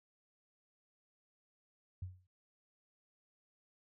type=tone with exponential decay; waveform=sine; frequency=91.8 Hz; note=F#2; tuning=13 cents flat; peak=-37 dBFS; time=2.02-2.27 s; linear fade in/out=5 ms; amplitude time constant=54 ms; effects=none